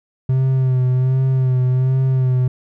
triangle tone with vibrato, 129.5 Hz, C3, 17 cents flat, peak -11 dBFS, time 0.29-2.48 s, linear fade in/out 5 ms, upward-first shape sine, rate 1.3 Hz, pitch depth 36 cents each way, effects none

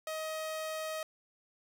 sawtooth tone, 630 Hz, D#5, 21 cents sharp, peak -32 dBFS, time 0.07-1.03 s, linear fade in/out 2 ms, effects none

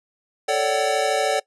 square chord, D major seventh, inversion second, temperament equal with one note detuned, 440 / 554.4 / 587.3 / 757.3 Hz, A4 / C#5 / D5 / F#5, 0 / 0 / 0 / +40 cents, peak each -26 / -26 / -25 / -24 dBFS, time 0.48-1.4 s, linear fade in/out 10 ms, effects noise-tail reverb RT60 0.1 s tail -21 dB re dry + resampled to 24000 Hz

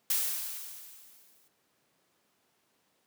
blue noise with exponential decay, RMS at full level -27 dBFS, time 0.1-1.48 s, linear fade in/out 2 ms, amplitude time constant 300 ms, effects pink hiss -72 dBFS RMS until 3.06 s + high-pass 200 Hz 12 dB/octave

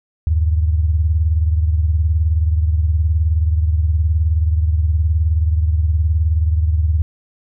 sine beating tone pair, 77.4 / 96.4 Hz, D#2 / G2, -9 / -28 cents, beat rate 19 Hz, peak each -13 / -21 dBFS, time 0.27-7.02 s, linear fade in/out 0 ms, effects none

